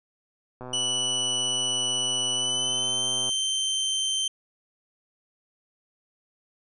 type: click train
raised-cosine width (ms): 1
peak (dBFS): -25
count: 339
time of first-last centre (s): 0.61-3.293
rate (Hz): 126
type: tone with pitch glide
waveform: sawtooth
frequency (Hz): 2960 to 3116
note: F#7 to G7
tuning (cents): 0 to -11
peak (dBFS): -21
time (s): 0.73-4.28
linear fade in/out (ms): 5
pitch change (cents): +89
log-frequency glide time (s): 2.33-3.07
effects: resampled to 24000 Hz